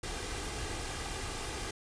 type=noise with comb filter; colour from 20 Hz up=pink; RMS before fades=-38 dBFS; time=0.03-1.71 s; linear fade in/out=5 ms; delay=2.5 ms; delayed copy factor=+0.5; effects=resampled to 22050 Hz